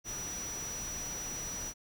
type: tone in noise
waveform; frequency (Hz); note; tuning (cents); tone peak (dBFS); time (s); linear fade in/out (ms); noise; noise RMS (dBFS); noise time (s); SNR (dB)
sine; 5860; F#8; -18; -38; 0.04-1.74; 50; pink; -44; 0.04-1.74; +3
effects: none